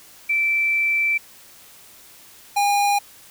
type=tone pair in turn; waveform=sine / square; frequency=2332 / 812.7 Hz; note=D7 / G#5; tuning=-13 / -38 cents; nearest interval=octave + tritone; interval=1825 cents; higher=first; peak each=-17 dBFS; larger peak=neither; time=0.29-1.18 / 2.56-2.99 s; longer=first; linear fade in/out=10 ms; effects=white hiss -47 dBFS RMS until 3.3 s